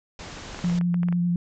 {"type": "low-pass noise", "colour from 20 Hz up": "pink", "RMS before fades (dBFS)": -39, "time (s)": [0.19, 0.79], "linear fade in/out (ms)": 2, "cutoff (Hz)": 7400, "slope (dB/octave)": 96}
{"type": "clicks", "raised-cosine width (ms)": 0.5, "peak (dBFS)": -22, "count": 9, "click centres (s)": [0.546, 0.591, 0.646, 0.698, 0.812, 0.943, 1.032, 1.086, 1.126]}
{"type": "tone with vibrato", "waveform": "sine", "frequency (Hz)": 174.61, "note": "F3", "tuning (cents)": 0, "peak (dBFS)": -20, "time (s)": [0.64, 1.36], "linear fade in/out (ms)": 2, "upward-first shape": "triangle", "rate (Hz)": 10, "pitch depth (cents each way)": 20}
{"effects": []}